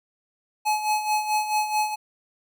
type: tone with tremolo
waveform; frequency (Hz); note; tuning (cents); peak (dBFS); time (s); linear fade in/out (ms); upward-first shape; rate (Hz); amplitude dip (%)
square; 851; G#5; +42; -20; 0.65-1.96; 20; sine; 4.6; 65
effects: none